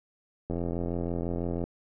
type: click train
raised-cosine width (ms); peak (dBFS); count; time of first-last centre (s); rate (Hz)
2; -19; 99; 0.5-1.64; 86
effects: none